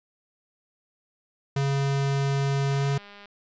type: tone with pitch glide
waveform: square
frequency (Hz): 138.59 to 139.55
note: C#3 to C#3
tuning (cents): 0 to +12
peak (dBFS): -23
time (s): 1.56-2.98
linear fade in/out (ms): 5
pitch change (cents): +12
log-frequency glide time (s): 2.76-2.86
type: click train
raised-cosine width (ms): 0.3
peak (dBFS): -31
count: 112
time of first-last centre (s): 2.71-3.257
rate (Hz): 203
effects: resampled to 16000 Hz

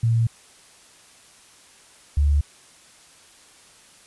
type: tone pair in turn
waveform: sine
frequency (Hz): 114.9 / 72.38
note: A#2 / D2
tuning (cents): -25 / -25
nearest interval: minor sixth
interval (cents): 800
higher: first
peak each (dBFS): -16 / -15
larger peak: second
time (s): 0.03-0.27 / 2.17-2.41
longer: neither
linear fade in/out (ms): 5
effects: white hiss -51 dBFS RMS until 4.06 s + resampled to 24000 Hz

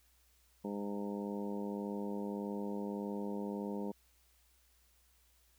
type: harmonic tone with a mistuned harmonic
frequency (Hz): 101.7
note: G#2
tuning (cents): -36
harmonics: 2 / 3 / 4 / 5 / 6 / 7 / 8 / 9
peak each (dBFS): -39 / -45 / -44 / -46 / -53 / -56 / -56 / -50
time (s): 0.64-3.92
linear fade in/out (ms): 10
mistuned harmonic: 8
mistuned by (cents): +17
effects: added 60 Hz sine -70 dBFS peak until 5.58 s + white hiss -71 dBFS RMS until 5.58 s

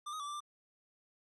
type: tone with pitch steps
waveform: square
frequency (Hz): 1189 / 1253 / 1156 / 1174 / 1185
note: D6 / D#6 / D6 / D6 / D6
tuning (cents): +21 / +12 / -28 / -1 / +15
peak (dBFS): -40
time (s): 0.06-0.405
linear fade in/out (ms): 10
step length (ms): 69
effects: resampled to 24000 Hz

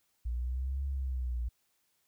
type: exponential two-way sweep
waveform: sine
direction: up then down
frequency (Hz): 58.27 to 69.3 to 58.27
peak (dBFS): -31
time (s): 0.25-1.49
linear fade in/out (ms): 10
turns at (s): 0.85
effects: white hiss -75 dBFS RMS until 2.07 s

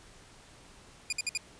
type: tone bursts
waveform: 15% pulse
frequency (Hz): 2430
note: D#7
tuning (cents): -42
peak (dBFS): -22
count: 4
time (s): 1.1-1.375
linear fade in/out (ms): 2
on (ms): 26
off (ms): 57
effects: pink hiss -55 dBFS RMS until 1.59 s + resampled to 22050 Hz

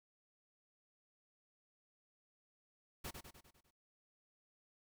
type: noise with echo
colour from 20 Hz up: pink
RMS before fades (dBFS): -45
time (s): 3.04-3.11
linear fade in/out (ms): 10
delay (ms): 100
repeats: 6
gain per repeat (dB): -5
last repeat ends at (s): 3.71
effects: noise-tail reverb RT60 0.2 s tail -25 dB re dry

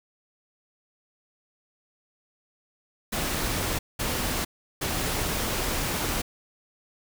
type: noise bursts at uneven times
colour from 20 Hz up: pink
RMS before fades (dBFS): -28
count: 3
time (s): 3.12-3.79 / 3.99-4.45 / 4.81-6.22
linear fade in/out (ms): 10
effects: none

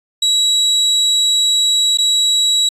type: tone with dropouts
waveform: 35% pulse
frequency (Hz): 3890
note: B7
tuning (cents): -27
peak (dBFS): -9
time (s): 0.22-2.69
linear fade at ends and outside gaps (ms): 5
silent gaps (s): 1.974-1.985
effects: resampled to 32000 Hz

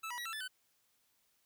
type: tone with pitch steps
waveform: 25% pulse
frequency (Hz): 1313 / 971 / 1924 / 1338 / 1746 / 1512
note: E6 / B5 / B6 / E6 / A6 / F#6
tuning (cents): -7 / -30 / -46 / +25 / -14 / +37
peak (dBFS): -36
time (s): 0.03-0.48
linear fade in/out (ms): 10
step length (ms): 75
effects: white hiss -75 dBFS RMS until 1.45 s

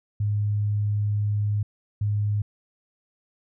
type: tone bursts at uneven times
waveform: sine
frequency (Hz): 103.9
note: G#2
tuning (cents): +1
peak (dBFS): -21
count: 2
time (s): 0.2-1.63 / 2.01-2.42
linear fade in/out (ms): 5
effects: none

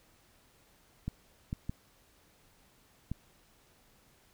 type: clicks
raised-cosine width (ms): 5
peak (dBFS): -22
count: 4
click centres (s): 1.08 / 1.529 / 1.695 / 3.116
effects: pink hiss -65 dBFS RMS until 4.33 s

